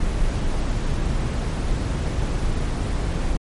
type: noise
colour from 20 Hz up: brown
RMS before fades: -22 dBFS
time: 0-3.37 s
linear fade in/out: 5 ms
effects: MP3 48 kbps